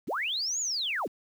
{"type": "linear two-way sweep", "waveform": "sine", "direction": "up then down", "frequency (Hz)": [86.1, 7040, 98.4], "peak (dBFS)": -28, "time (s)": [0.07, 1.08], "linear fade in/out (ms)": 20, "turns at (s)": 0.6, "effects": ["9-bit"]}